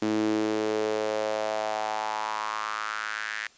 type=tone with high-pass filter sweep; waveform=sawtooth; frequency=107.8 Hz; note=A2; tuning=35 cents flat; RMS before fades=-29 dBFS; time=0.02-3.47 s; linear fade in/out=0 ms; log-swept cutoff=280 to 1800 Hz; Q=4.1; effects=white hiss -57 dBFS RMS until 3.57 s + resampled to 16000 Hz